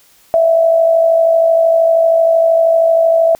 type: tone with amplitude modulation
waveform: sine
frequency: 659.3 Hz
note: E5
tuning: in tune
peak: -5 dBFS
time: 0.34-3.35 s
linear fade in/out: 0 ms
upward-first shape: sine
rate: 52.9 Hz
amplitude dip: 50%
effects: white hiss -49 dBFS RMS until 3.39 s